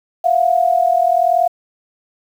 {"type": "tone pair together", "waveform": "sine", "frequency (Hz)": [678.3, 719], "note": ["E5", "F#5"], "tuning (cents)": [49, -50], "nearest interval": "minor second", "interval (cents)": 101, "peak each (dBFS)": -14, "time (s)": [0.24, 1.48], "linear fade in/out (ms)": 10, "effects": ["7-bit"]}